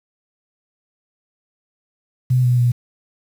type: tone with pitch steps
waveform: sine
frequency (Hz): 126.7 / 123.6 / 121.5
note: B2 / B2 / B2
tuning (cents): +45 / +2 / -28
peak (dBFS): -12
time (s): 2.3-2.72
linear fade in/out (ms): 10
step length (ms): 140
effects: 7-bit